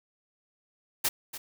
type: noise with echo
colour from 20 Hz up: white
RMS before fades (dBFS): -26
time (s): 1.04-1.09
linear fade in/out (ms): 10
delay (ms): 290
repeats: 1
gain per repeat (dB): -13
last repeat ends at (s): 1.38
effects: none